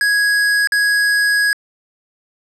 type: tone with dropouts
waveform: square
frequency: 1661.2 Hz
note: G#6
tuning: in tune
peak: -13 dBFS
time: 0.01-1.53 s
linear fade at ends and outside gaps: 1 ms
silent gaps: 0.673-0.721 s
effects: low-pass 10000 Hz 12 dB/octave